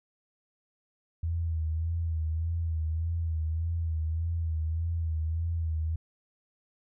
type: tone with vibrato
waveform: sine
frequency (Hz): 81.5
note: E2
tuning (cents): -19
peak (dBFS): -27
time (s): 1.23-5.96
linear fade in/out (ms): 5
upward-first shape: sine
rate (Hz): 1.7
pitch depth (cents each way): 54
effects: none